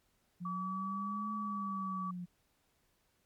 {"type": "exponential two-way sweep", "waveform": "sine", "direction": "up then down", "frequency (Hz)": [175.5, 213.2, 175.5], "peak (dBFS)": -39, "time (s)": [0.4, 2.26], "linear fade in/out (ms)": 20, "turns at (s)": 1.32}
{"type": "tone", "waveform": "sine", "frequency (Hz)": 1145, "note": "D6", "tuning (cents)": -44, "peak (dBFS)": -37, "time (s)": [0.45, 2.11], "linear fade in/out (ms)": 5}
{"effects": ["pink hiss -75 dBFS RMS until 3.25 s", "MP3 96 kbps"]}